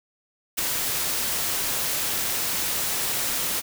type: noise with ADSR envelope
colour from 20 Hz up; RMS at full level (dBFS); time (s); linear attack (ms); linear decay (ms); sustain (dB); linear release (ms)
white; -22; 0.57-3.62; 21; 3; -4; 33
effects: none